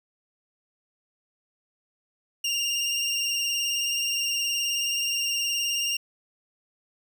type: tone with vibrato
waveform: 25% pulse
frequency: 2800 Hz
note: F7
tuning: 4 cents sharp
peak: -21 dBFS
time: 2.44-5.97 s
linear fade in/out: 5 ms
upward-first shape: sine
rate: 19 Hz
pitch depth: 28 cents each way
effects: none